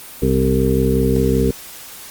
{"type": "harmonic tone with a mistuned harmonic", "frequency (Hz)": 65.3, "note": "C2", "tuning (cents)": -3, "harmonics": [1, 2, 3, 4, 6, 7], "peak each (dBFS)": [-20, -20, -20, -20, -20, -20], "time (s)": [0.22, 1.51], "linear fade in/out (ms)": 5, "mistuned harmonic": 1, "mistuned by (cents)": -53, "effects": ["white hiss -36 dBFS RMS until 2.1 s", "Opus 32 kbps"]}